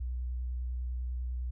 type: tone with vibrato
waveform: sine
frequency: 61.74 Hz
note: B1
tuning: in tune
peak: -32 dBFS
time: 0-1.51 s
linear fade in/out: 10 ms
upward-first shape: sine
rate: 10 Hz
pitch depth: 19 cents each way
effects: none